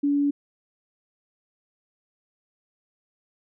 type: tone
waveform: sine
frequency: 285.8 Hz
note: D4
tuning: 47 cents flat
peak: -19 dBFS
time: 0.03-0.31 s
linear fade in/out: 10 ms
effects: none